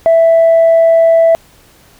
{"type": "tone", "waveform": "sine", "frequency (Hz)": 660, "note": "E5", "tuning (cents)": 2, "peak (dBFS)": -3, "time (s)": [0.06, 1.35], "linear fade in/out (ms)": 0, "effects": ["tanh soft clip ceiling -2 dBFS", "pink hiss -45 dBFS RMS until 1.99 s"]}